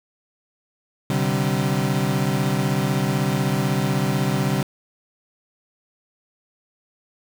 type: chord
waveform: 35% pulse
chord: C suspended second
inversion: none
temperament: equal with one note detuned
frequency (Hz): 130.81 / 146.83 / 193.08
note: C3 / D3 / G3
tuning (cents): 0 / 0 / -26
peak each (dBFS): -22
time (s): 1.1-4.63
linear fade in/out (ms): 2
effects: 7-bit